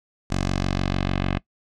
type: tone with low-pass filter sweep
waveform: 10% pulse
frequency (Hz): 46.72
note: F#1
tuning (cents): +18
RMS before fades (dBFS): -24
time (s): 0.3-1.39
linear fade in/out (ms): 10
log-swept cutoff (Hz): 7000 to 2800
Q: 1.4
effects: noise-tail reverb RT60 0.1 s tail -21 dB re dry